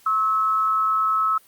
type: tone pair together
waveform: sine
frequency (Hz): 1087 / 1296.4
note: C#6 / E6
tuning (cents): -34 / -29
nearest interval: minor third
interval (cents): 305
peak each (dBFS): -28 / -18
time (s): 0.06-1.38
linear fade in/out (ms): 5
effects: white hiss -54 dBFS RMS until 1.47 s + Opus 48 kbps